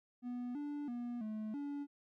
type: tone with pitch steps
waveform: triangle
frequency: 245.2 / 291.4 / 240.8 / 215.7 / 286.1 Hz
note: B3 / D4 / B3 / A3 / D4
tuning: -12 / -13 / -44 / -34 / -45 cents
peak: -37 dBFS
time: 0.22-1.87 s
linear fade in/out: 50 ms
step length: 330 ms
effects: none